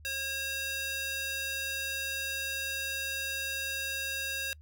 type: tone with high-pass filter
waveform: square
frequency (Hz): 541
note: C#5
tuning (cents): -42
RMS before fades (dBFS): -35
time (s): 0.05-4.53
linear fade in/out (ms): 0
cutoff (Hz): 2000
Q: 1.1
effects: noise-tail reverb RT60 0.1 s tail -26 dB re dry + added 76 Hz sine -50 dBFS peak until 4.61 s